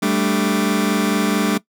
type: chord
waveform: sawtooth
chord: G suspended second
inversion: none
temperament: just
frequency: 196 / 220.5 / 294 Hz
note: G3 / A3 / D4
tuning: 0 / +4 / +2 cents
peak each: -16 dBFS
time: 0.02-1.58 s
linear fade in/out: 10 ms
effects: noise-tail reverb RT60 0.1 s tail -19 dB re dry